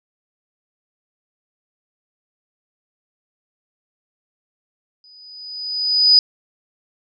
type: tone with exponential growth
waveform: sine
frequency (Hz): 4973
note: D#8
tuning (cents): -2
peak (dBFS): -6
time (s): 5.04-6.19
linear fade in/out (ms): 1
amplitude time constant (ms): 250
effects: none